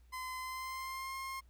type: tone with pitch glide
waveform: 30% pulse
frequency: 1026 to 1066.5 Hz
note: C6 to C6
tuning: -34 to +33 cents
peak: -37 dBFS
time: 0.12-1.41 s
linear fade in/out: 20 ms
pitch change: +67 cents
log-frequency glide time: 0.37-1.16 s
effects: added 60 Hz sine -59 dBFS peak until 1.49 s + pink hiss -75 dBFS RMS until 1.49 s